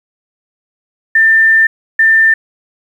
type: tone bursts at uneven times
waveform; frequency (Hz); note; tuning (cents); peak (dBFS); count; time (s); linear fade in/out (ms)
sine; 1790; A6; +29; -5; 2; 1.15-1.67 / 1.99-2.34; 5
effects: 7-bit